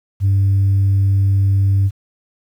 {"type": "tone", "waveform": "sine", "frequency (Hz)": 98, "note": "G2", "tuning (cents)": 0, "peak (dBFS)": -9, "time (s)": [0.2, 1.91], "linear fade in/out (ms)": 50, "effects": ["tanh soft clip ceiling -9 dBFS", "8-bit"]}